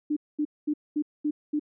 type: tone bursts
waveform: sine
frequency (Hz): 298.7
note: D4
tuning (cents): +29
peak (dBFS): -23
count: 6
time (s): 0.1-1.596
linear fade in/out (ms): 10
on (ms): 66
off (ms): 220
effects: none